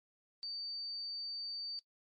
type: tone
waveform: sine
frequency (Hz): 4602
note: D8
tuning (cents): -36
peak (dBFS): -39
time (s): 0.43-1.79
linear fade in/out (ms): 0
effects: noise-tail reverb RT60 0.1 s tail -19 dB re dry + MP3 48 kbps